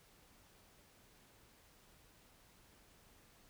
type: silence
effects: pink hiss -66 dBFS RMS until 3.49 s